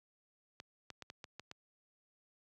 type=clicks; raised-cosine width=0.2 ms; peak=-29 dBFS; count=7; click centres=0.601 / 0.903 / 1.023 / 1.101 / 1.242 / 1.396 / 1.514 s; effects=high-pass 80 Hz 12 dB/octave